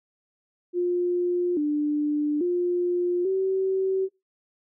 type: tone with pitch steps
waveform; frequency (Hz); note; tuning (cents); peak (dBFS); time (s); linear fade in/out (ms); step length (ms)
sine; 354.2 / 296.6 / 353.9 / 381.4; F4 / D4 / F4 / G4; +24 / +17 / +23 / -47; -21; 0.73-4.09; 50; 840
effects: noise-tail reverb RT60 0.2 s tail -21 dB re dry